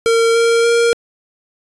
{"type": "tone with pitch steps", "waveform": "square", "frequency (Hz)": [458.6, 463.1, 467.7], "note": ["A#4", "A#4", "A#4"], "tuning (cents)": [-28, -11, 6], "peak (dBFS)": -11, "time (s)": [0.06, 0.93], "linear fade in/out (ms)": 0, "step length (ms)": 290, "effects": ["resampled to 24000 Hz"]}